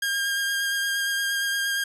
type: tone with vibrato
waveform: sawtooth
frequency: 1613 Hz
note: G6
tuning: 49 cents sharp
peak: -20 dBFS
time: 0.02-1.84 s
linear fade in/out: 5 ms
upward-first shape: sine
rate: 8.6 Hz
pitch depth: 12 cents each way
effects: resampled to 32000 Hz